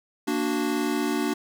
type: chord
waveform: square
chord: Bb augmented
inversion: none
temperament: equal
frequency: 233.1 / 293.7 / 370 Hz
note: Bb3 / D4 / F#4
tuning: 0 / 0 / 0 cents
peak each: -30 / -27 / -30 dBFS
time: 0.27-1.34 s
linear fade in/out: 10 ms
effects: none

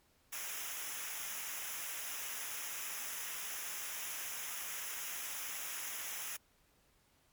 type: noise with comb filter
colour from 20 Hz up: white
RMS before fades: -42 dBFS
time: 0.32-6.37 s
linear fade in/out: 10 ms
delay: 0.23 ms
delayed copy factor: -0.75
effects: pink hiss -71 dBFS RMS until 7.32 s + MP3 96 kbps

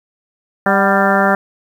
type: harmonic tone with a mistuned harmonic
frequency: 197.6 Hz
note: G3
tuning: 14 cents sharp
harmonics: 1 / 2 / 3 / 4 / 5 / 6 / 7 / 8 / 9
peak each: -17 / -21 / -17 / -17 / -22 / -22 / -18 / -21 / -21 dBFS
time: 0.66-1.35 s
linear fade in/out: 2 ms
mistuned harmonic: 4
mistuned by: -50 cents
effects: 7-bit

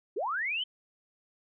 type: linear sweep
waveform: sine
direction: up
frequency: 327 to 3136 Hz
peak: -29 dBFS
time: 0.16-0.64 s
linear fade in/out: 10 ms
effects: none

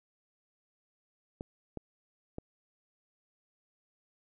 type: clicks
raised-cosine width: 2 ms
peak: -25 dBFS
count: 3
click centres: 1.409 / 1.773 / 2.384 s
effects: none

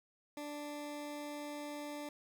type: tone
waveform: 20% pulse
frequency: 293.7 Hz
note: D4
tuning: in tune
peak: -37 dBFS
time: 0.37-2.09 s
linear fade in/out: 2 ms
effects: none

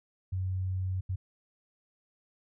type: tone bursts at uneven times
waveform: sine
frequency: 93.3 Hz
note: F#2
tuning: 15 cents sharp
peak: -29 dBFS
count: 2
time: 0.32-1.01 / 1.09-1.16 s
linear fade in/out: 10 ms
effects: none

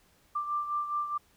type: beating tone pair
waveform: sine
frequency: 1181 / 1185.8 Hz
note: D6 / D6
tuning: +9 / +16 cents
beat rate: 4.8 Hz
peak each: -30 / -37 dBFS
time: 0.35-1.18 s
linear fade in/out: 10 ms
effects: pink hiss -65 dBFS RMS until 1.36 s

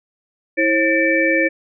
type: tone cluster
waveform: sine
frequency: 326.9 / 538 / 1787 / 2307 Hz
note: E4 / C5 / A6 / D7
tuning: -14 / +48 / +26 / -31 cents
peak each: -19 dBFS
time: 0.57-1.49 s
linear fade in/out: 20 ms
effects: none

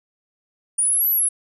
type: linear two-way sweep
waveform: sine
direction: up then down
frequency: 9350 to 12000 to 10560 Hz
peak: -16 dBFS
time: 0.78-1.29 s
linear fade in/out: 10 ms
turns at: 1.09 s
effects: none

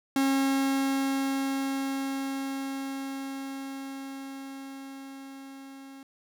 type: tone with level ramp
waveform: 45% pulse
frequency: 271.3 Hz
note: C#4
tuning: 37 cents flat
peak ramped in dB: -22 to -44 dBFS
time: 0.16-6.03 s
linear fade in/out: 2 ms
effects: none

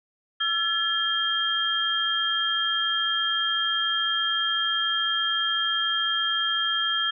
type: tone cluster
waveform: sine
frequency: 1344 / 1715 / 3207 Hz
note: E6 / A6 / G7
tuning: +33 / -45 / +39 cents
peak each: -29 / -29 / -24 dBFS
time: 0.4-7.11 s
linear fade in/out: 10 ms
effects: none

